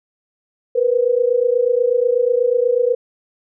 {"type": "tone pair together", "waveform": "sine", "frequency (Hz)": [473.8, 502], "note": ["A#4", "B4"], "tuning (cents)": [28, 28], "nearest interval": "minor second", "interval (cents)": 100, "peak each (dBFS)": -16, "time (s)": [0.75, 2.95], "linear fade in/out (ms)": 10, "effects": []}